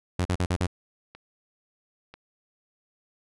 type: tone bursts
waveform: sawtooth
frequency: 90.1 Hz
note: F#2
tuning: 45 cents flat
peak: -19 dBFS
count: 5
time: 0.19-0.668 s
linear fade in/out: 5 ms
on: 62 ms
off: 42 ms
type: clicks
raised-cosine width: 0.3 ms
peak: -28 dBFS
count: 2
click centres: 1.15 / 2.14 s
effects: resampled to 24000 Hz